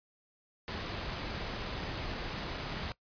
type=noise; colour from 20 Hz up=pink; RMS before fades=-38 dBFS; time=0.68-2.92 s; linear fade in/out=0 ms; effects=noise-tail reverb RT60 0.1 s tail -20 dB re dry + resampled to 11025 Hz